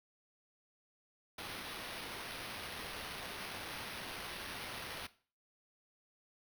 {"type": "noise with sample-and-hold", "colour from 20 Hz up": "white", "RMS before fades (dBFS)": -45, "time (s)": [1.38, 5.07], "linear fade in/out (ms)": 5, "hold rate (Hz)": 7350, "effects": ["noise-tail reverb RT60 0.4 s tail -17 dB re dry"]}